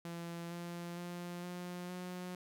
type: tone with pitch steps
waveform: sawtooth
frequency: 170 / 172.57 / 175.18 / 177.83 / 180.53 Hz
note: F3 / F3 / F3 / F3 / F#3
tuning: -46 / -20 / +6 / +32 / -42 cents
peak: -38 dBFS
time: 0.05-2.35 s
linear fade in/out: 2 ms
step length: 460 ms
effects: none